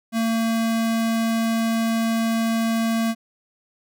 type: tone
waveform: square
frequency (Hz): 226.7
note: A#3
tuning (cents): -48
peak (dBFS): -20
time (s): 0.12-3.15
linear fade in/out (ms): 50
effects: none